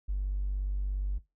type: tone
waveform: triangle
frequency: 48.57 Hz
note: G1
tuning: 15 cents flat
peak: -24 dBFS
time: 0.08-1.19 s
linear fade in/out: 20 ms
effects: noise-tail reverb RT60 0.2 s tail -20 dB re dry + tanh soft clip ceiling -26 dBFS